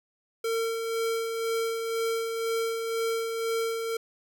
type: tone with tremolo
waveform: square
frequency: 454.9 Hz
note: A#4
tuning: 42 cents flat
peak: -26 dBFS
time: 0.44-3.97 s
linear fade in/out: 5 ms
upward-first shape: sine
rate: 2 Hz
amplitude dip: 40%
effects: none